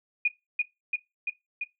sine tone with echo, 2452 Hz, D#7, 26 cents flat, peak -19 dBFS, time 0.25-0.28 s, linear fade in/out 5 ms, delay 340 ms, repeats 4, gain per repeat -2 dB, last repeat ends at 1.64 s, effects noise-tail reverb RT60 0.2 s tail -19 dB re dry

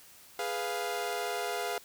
sawtooth chord, F diminished, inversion first, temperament equal, 415.3 / 493.9 / 698.5 Hz, Ab4 / Cb5 / F5, 0 / 0 / 0 cents, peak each -33 / -34 / -31 dBFS, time 0.39-1.78 s, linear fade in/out 2 ms, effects white hiss -55 dBFS RMS until 1.84 s

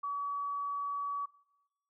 sine tone, 1138 Hz, C#6, 45 cents sharp, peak -33 dBFS, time 0.03-1.26 s, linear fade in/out 10 ms, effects noise-tail reverb RT60 0.9 s tail -19 dB re dry

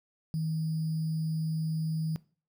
sine tone with sample-and-hold, 158.9 Hz, D#3, 37 cents sharp, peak -28 dBFS, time 0.34-2.16 s, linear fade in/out 0 ms, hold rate 4900 Hz, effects noise-tail reverb RT60 0.4 s tail -20 dB re dry

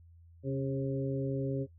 harmonic tone with a mistuned harmonic, 134.9 Hz, C#3, 47 cents flat, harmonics 1 / 2 / 3 / 4, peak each -33 / -36 / -38 / -39 dBFS, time 0.43-1.67 s, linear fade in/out 50 ms, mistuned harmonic 2, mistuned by +29 cents, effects noise-tail reverb RT60 0.1 s tail -18 dB re dry + added 84 Hz sine -54 dBFS peak until 1.78 s

